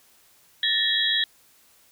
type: tone cluster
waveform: sine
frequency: 1765 / 1871 / 3320 / 3603 / 3861 Hz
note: A6 / A#6 / G#7 / A7 / B7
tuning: +5 / +6 / -1 / +40 / -40 cents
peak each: -28 / -30 / -23 / -32 / -26 dBFS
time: 0.63-1.24 s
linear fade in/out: 2 ms
effects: white hiss -58 dBFS RMS until 1.91 s